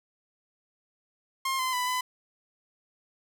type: tone with pitch steps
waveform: sawtooth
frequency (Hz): 1064 / 1031 / 995 / 1006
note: C6 / C6 / B5 / B5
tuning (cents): +29 / -26 / +13 / +32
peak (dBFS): -23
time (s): 1.45-2.01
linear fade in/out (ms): 5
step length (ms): 140
effects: none